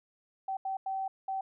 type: tone bursts at uneven times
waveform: sine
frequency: 770 Hz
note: G5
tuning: 31 cents flat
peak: -31 dBFS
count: 4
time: 0.48-0.57 / 0.65-0.77 / 0.86-1.08 / 1.28-1.41 s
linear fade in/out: 5 ms
effects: none